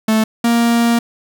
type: tone pair in turn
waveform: 45% pulse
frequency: 219.3 / 234.2 Hz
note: A3 / A#3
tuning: -6 / +8 cents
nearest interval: minor second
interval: 114 cents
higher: second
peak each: -11 dBFS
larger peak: neither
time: 0.08-0.24 / 0.44-0.99 s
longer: second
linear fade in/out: 5 ms
effects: none